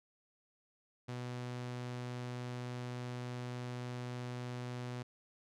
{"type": "tone", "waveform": "sawtooth", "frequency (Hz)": 123.47, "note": "B2", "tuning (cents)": 0, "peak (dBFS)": -36, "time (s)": [1.08, 5.03], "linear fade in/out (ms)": 10, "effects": ["low-pass 7000 Hz 12 dB/octave"]}